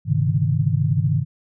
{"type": "tone cluster", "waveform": "sine", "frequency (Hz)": [102.8, 130.1, 142.9, 158.9], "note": ["G#2", "C3", "D3", "D#3"], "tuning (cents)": [-17, -9, -47, 37], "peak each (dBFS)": -22, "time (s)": [0.05, 1.25], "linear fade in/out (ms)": 50, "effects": []}